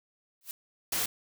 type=noise with exponential growth; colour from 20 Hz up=blue; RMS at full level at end=-34 dBFS; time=0.41-0.51 s; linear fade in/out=1 ms; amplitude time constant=21 ms
type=noise; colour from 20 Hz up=white; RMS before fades=-30 dBFS; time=0.92-1.06 s; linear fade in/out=5 ms
effects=none